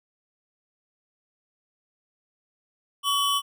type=tone pair together; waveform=square; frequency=1130 / 3017 Hz; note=C#6 / F#7; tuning=+33 / +33 cents; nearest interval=octave + perfect fourth; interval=1700 cents; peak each=-25 dBFS; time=3.03-3.42 s; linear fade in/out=50 ms; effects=none